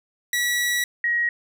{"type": "tone pair in turn", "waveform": ["sawtooth", "sine"], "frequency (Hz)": [1938, 1894.8], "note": ["B6", "A#6"], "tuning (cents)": [-33, 28], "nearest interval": "unison", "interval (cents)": 39, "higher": "first", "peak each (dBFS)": [-17, -19], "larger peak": "first", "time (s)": [[0.33, 0.84], [1.04, 1.29]], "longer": "first", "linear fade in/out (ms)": 2, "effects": []}